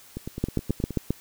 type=two click trains; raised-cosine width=3 ms; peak=-10 / -19 dBFS; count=6 / 8; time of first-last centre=0.44-1.106 / 0.17-0.907 s; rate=7.51 / 9.5 Hz; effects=white hiss -51 dBFS RMS until 1.2 s